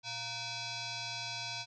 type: tone with frequency modulation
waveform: sine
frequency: 698.5 Hz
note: F5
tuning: in tune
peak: -37 dBFS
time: 0.03-1.66 s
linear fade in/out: 50 ms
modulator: 816 Hz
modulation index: 6.3
effects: none